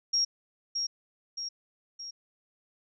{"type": "tone with echo", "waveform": "sine", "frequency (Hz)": 5588, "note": "F8", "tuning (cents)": 0, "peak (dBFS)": -23, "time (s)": [0.13, 0.25], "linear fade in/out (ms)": 10, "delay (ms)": 620, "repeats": 3, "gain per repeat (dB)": -5, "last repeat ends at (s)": 2.11, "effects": []}